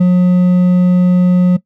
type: tone with hard clipping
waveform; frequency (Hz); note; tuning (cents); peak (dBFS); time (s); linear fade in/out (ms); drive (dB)
triangle; 180; F#3; -47; -7; 0-1.57; 10; 7
effects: noise-tail reverb RT60 0.1 s tail -18 dB re dry